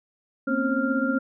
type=tone cluster; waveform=sine; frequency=231.5 / 258.5 / 274.4 / 537 / 1393 Hz; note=A#3 / C4 / C#4 / C5 / F6; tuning=-12 / -21 / -17 / +45 / -5 cents; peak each=-29 / -26 / -27 / -30 / -28 dBFS; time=0.47-1.19 s; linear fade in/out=10 ms; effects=none